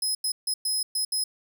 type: tone bursts at uneven times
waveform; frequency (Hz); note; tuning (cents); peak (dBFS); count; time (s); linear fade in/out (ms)
20% pulse; 5100; D#8; +42; -19; 6; 0.02-0.15 / 0.24-0.32 / 0.47-0.54 / 0.65-0.83 / 0.95-1.05 / 1.12-1.24; 5
effects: none